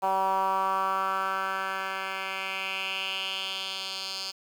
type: tone with band-pass filter sweep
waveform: 10% pulse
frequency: 191.5 Hz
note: G3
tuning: 40 cents flat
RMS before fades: -30 dBFS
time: 0.02-4.32 s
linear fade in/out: 20 ms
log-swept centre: 850 to 4600 Hz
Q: 3.4
effects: 8-bit